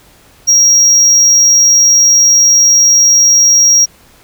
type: tone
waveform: triangle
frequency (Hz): 5640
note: F8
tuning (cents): +16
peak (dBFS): -3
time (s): 0.47-3.86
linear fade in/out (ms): 20
effects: pink hiss -44 dBFS RMS until 4.23 s